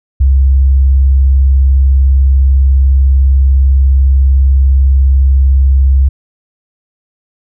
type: tone with vibrato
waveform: sine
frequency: 66.9 Hz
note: C2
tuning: 39 cents sharp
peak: -4 dBFS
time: 0.2-6.09 s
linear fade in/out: 10 ms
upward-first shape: sine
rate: 20 Hz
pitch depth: 100 cents each way
effects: none